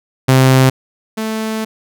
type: tone pair in turn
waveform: sawtooth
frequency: 131.1 / 219.7 Hz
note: C3 / A3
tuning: +4 / -2 cents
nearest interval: major sixth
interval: 894 cents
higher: second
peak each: -3 / -14 dBFS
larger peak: first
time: 0.28-0.7 / 1.17-1.65 s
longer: second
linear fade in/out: 10 ms
effects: none